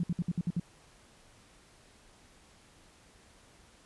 sine tone bursts, 172.4 Hz, F3, 22 cents flat, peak -27 dBFS, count 7, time 0-0.598 s, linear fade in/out 2 ms, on 34 ms, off 60 ms, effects pink hiss -60 dBFS RMS until 3.85 s + resampled to 24000 Hz

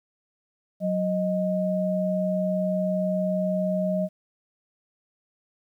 sine tone pair together, 185.01 / 622.3 Hz, F#3 / D#5, 0 / 0 cents, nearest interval octave + major sixth, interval 2100 cents, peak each -25 dBFS, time 0.8-4.09 s, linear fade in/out 50 ms, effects 10-bit

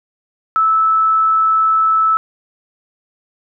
sine tone, 1309 Hz, E6, 13 cents flat, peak -10 dBFS, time 0.56-2.17 s, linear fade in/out 0 ms, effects none

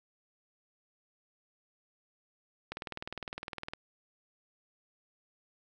click train, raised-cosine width 0.3 ms, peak -22 dBFS, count 21, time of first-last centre 2.72-3.735 s, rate 19.7 Hz, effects none

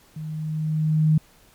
sine tone with level ramp, 155.56 Hz, D#3, in tune, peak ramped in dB -30 to -13 dBFS, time 0.16-1.18 s, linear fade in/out 5 ms, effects pink hiss -55 dBFS RMS until 1.54 s + MP3 96 kbps

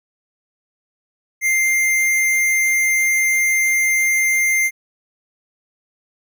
square tone, 2099 Hz, C7, 5 cents sharp, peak -15 dBFS, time 1.41-4.71 s, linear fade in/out 50 ms, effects none

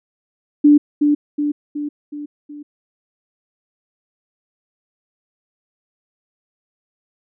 sine tone with echo, 293.7 Hz, D4, in tune, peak -6 dBFS, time 0.64-0.78 s, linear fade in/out 10 ms, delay 370 ms, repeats 5, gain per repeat -5 dB, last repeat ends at 2.63 s, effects none

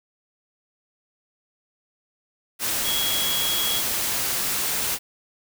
sine tone in noise, 3322 Hz, G#7, in tune, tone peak -25 dBFS, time 2.83-3.83 s, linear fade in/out 50 ms, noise white, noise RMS -25 dBFS, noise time 2.59-4.99 s, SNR -3 dB, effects none

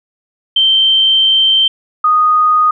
sine tone pair in turn, 3124 / 1239.8 Hz, G7 / D#6, -7 / -7 cents, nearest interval octave + major third, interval 1600 cents, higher first, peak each -7 dBFS, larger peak neither, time 0.56-1.68 / 2.04-2.71 s, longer first, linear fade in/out 5 ms, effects none

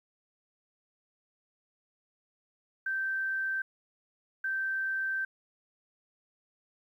sine tone bursts at uneven times, 1558 Hz, G6, 11 cents flat, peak -29 dBFS, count 2, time 2.86-3.62 / 4.44-5.25 s, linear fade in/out 5 ms, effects 11-bit

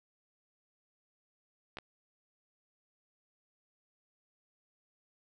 clicks, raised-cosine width 0.3 ms, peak -26 dBFS, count 2, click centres 1.771 / 1.786 s, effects none

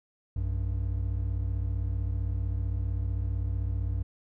triangle tone pair together, 60.21 / 95.8 Hz, B1 / G2, -43 / -39 cents, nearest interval minor sixth, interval 804 cents, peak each -28 dBFS, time 0.36-4.03 s, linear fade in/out 5 ms, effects none

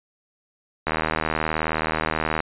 click train, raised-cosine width 0.5 ms, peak -7 dBFS, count 122, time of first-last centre 0.87-2.404 s, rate 78.9 Hz, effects resampled to 8000 Hz

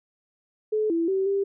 sine tone with pitch steps, 429.7 / 333 / 384 / 395.6 Hz, A4 / E4 / G4 / G4, -41 / +18 / -36 / +16 cents, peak -21 dBFS, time 0.72-1.44 s, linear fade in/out 10 ms, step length 180 ms, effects none

